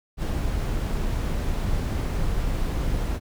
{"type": "noise", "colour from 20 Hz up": "brown", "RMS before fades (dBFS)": -25, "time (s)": [0.17, 3.2], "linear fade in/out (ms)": 50, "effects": []}